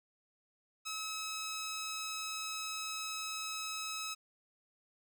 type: tone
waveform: 10% pulse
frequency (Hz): 1287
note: E6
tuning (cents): -42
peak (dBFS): -30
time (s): 0.85-4.15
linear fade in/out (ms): 20
effects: none